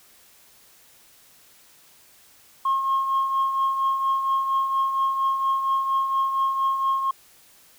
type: tone with tremolo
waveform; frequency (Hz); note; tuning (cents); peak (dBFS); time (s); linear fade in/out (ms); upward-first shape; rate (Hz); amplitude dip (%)
sine; 1077; C6; +50; -16; 2.65-7.11; 5; triangle; 4.3; 60
effects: tanh soft clip ceiling -16 dBFS + white hiss -54 dBFS RMS until 7.78 s